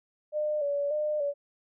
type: tone with vibrato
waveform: sine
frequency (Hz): 587.3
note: D5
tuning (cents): 0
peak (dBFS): -26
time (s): 0.32-1.34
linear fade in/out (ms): 50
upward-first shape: square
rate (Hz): 1.7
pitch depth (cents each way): 48
effects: none